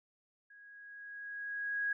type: tone with level ramp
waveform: sine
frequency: 1652 Hz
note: G#6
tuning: 10 cents flat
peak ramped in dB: -55 to -30 dBFS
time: 0.5-1.93 s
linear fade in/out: 5 ms
effects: none